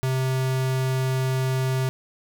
square tone, 130.81 Hz, C3, in tune, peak -22 dBFS, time 0.03-1.89 s, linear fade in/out 0 ms, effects none

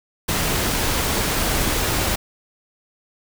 pink noise, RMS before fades -21 dBFS, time 0.28-2.16 s, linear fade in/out 10 ms, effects none

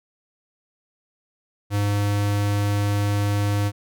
square tone, 102.2 Hz, G#2, 27 cents flat, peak -20 dBFS, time 1.7-3.72 s, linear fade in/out 50 ms, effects none

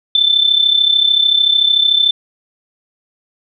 sine tone with amplitude modulation, 3535 Hz, A7, 7 cents sharp, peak -6 dBFS, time 0.15-2.11 s, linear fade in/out 2 ms, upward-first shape sine, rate 33.5 Hz, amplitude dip 70%, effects none

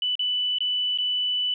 sine tone with dropouts, 2982 Hz, F#7, 13 cents sharp, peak -22 dBFS, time 0.02-1.54 s, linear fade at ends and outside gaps 2 ms, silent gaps 0.154-0.193 / 0.585-0.605 / 0.976-0.985 s, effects none

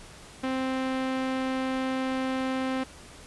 sawtooth tone with low-pass filter, 261.6 Hz, C4, in tune, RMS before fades -29 dBFS, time 0.43-2.84 s, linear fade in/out 10 ms, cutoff 3100 Hz, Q 0.88, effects pink hiss -48 dBFS RMS until 3.26 s + resampled to 24000 Hz

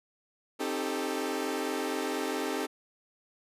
sawtooth chord, A half-diminished seventh, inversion first, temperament equal with one note detuned, 266.7 / 311.1 / 392 / 440 Hz, C4 / Eb4 / G4 / A4, +33 / 0 / 0 / 0 cents, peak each -32 dBFS, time 0.59-2.67 s, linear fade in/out 20 ms, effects resampled to 32000 Hz

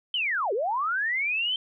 sine linear two-way sweep, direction down then up, 3136 to 374.1 to 3136 Hz, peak -24 dBFS, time 0.14-1.56 s, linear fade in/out 2 ms, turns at 0.53 s, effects none

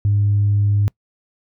sine tone, 102.2 Hz, G#2, 27 cents flat, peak -12 dBFS, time 0.05-0.88 s, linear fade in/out 0 ms, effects noise-tail reverb RT60 0.1 s tail -26 dB re dry + tanh soft clip ceiling -9 dBFS

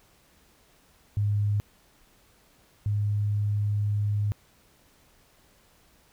sine tone pair in turn, 103.1 / 103.51 Hz, G#2 / G#2, -12 / -5 cents, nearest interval unison, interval 7 cents, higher second, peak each -22 / -23 dBFS, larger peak first, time 1.17-1.6 / 2.86-4.32 s, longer second, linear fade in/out 0 ms, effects pink hiss -61 dBFS RMS until 6.12 s

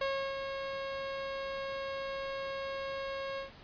sawtooth tone with ADSR envelope, 545 Hz, C#5, 29 cents flat, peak -26 dBFS, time 0.01-3.51 s, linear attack 4 ms, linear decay 330 ms, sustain -6 dB, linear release 120 ms, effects pink hiss -54 dBFS RMS until 3.63 s + resampled to 11025 Hz

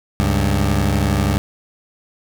20% pulse tone pair together, 70.14 / 99.2 Hz, C#2 / G2, +21 / +21 cents, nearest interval tritone, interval 600 cents, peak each -13 dBFS, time 0.2-1.38 s, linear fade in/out 0 ms, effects none

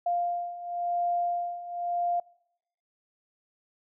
sine beating tone pair, 698.5 / 699.45 Hz, F5 / F5, 0 / +2 cents, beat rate 0.95 Hz, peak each -32 / -28 dBFS, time 0.06-2.2 s, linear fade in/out 5 ms, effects noise-tail reverb RT60 0.8 s tail -25 dB re dry

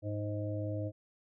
harmonic tone with a mistuned harmonic, 104.8 Hz, G#2, 16 cents sharp, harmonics 1 / 3 / 5 / 6, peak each -35 / -40 / -42 / -43 dBFS, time 0.02-0.92 s, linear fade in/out 50 ms, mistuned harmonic 3, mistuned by -22 cents, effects none

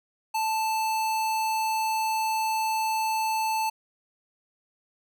square tone, 880 Hz, A5, in tune, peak -25 dBFS, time 0.34-3.7 s, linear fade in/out 10 ms, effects none

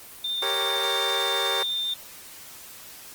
sine tone, 3604 Hz, A7, 41 cents sharp, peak -25 dBFS, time 0.24-1.94 s, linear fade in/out 5 ms
15% pulse chord, G diminished, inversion none, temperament equal, 392 / 466.2 / 554.4 Hz, G4 / Bb4 / Db5, 0 / 0 / 0 cents, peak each -24 dBFS, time 0.42-1.63 s, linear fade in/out 5 ms
effects white hiss -44 dBFS RMS until 3.14 s + Opus 24 kbps

